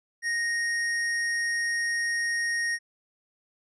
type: tone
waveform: square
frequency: 1864.7 Hz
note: A#6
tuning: in tune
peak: -26 dBFS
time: 0.22-2.79 s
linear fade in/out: 50 ms
effects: resampled to 22050 Hz